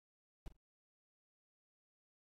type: noise with echo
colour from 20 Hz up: brown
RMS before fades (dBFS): -44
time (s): 0.46-0.48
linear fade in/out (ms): 0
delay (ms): 43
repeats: 2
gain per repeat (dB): -14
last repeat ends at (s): 0.566
effects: MP3 64 kbps